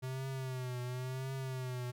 square tone with vibrato, 128.7 Hz, C3, 28 cents flat, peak -38 dBFS, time 0.02-1.92 s, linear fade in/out 20 ms, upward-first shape triangle, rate 0.95 Hz, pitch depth 76 cents each way, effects none

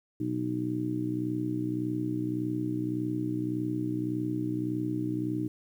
harmonic tone, 61.74 Hz, B1, in tune, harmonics 2 / 3 / 4 / 5 / 6, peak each -35 / -39 / -40 / -30 / -41 dBFS, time 0.2-5.48 s, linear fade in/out 5 ms, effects 10-bit

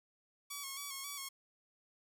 5% pulse tone with vibrato, 1114 Hz, C#6, 8 cents sharp, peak -30 dBFS, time 0.5-1.29 s, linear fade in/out 10 ms, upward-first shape square, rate 3.7 Hz, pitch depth 41 cents each way, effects none

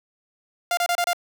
sawtooth tone bursts, 699 Hz, F5, 1 cent sharp, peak -16 dBFS, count 5, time 0.71-1.132 s, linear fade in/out 2 ms, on 62 ms, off 28 ms, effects none

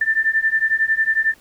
sine beating tone pair, 1773 / 1784 Hz, A6 / A6, +13 / +23 cents, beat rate 11 Hz, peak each -19 / -18 dBFS, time 0.01-1.34 s, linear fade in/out 5 ms, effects pink hiss -52 dBFS RMS until 1.4 s

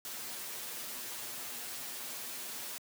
white noise with comb filter, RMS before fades -42 dBFS, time 0.05-2.78 s, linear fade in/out 0 ms, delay 8.3 ms, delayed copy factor +0.85, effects high-pass 150 Hz 12 dB/octave

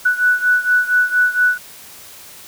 sine beating tone pair, 1480 / 1484.3 Hz, F#6 / F#6, 0 / +5 cents, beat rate 4.3 Hz, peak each -14 / -17 dBFS, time 0.05-1.58 s, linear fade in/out 10 ms, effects white hiss -39 dBFS RMS until 2.47 s

